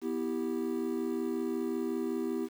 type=chord; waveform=triangle; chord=E minor; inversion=second; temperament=equal with one note detuned; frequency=246.9 / 326.6 / 392 Hz; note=B3 / E4 / G4; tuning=0 / -16 / 0 cents; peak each=-33 dBFS; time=0.01-2.49 s; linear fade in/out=50 ms; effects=9-bit